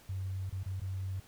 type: tone with dropouts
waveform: sine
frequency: 94.9 Hz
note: F#2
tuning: 44 cents sharp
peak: -34 dBFS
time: 0.09-1.2 s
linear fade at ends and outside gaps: 5 ms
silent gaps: 0.496-0.524 / 0.633-0.659 / 0.799-0.816 s
effects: pink hiss -59 dBFS RMS until 1.27 s